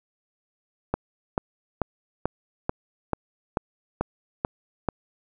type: click train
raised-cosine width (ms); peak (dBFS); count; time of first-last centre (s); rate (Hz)
1; -9; 10; 0.94-4.887; 2.28
effects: none